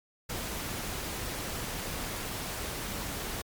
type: noise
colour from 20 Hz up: pink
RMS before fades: -36 dBFS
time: 0.29-3.42 s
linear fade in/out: 10 ms
effects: MP3 96 kbps